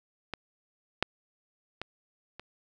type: clicks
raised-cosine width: 0.3 ms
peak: -18 / -8 / -19 / -26 dBFS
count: 4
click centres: 0.337 / 1.026 / 1.816 / 2.396 s
effects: none